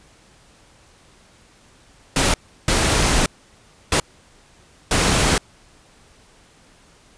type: noise bursts at uneven times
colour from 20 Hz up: pink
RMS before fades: -17 dBFS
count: 4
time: 2.16-2.34 / 2.68-3.26 / 3.92-4 / 4.91-5.38 s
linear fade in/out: 2 ms
effects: pink hiss -52 dBFS RMS until 7.17 s + resampled to 22050 Hz